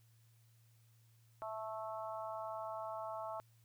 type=harmonic tone; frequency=219.2 Hz; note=A3; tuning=6 cents flat; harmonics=3 / 4 / 5 / 6; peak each=-44 / -46 / -48 / -50 dBFS; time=1.42-3.4 s; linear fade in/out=0 ms; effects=added 114 Hz sine -65 dBFS peak until 3.64 s + white hiss -75 dBFS RMS until 3.64 s